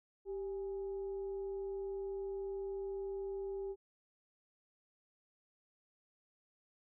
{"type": "tone with frequency modulation", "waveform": "sine", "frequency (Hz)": 390.9, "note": "G4", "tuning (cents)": -5, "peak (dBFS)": -38, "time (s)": [0.25, 3.76], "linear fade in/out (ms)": 50, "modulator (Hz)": 434, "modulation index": 0.24, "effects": []}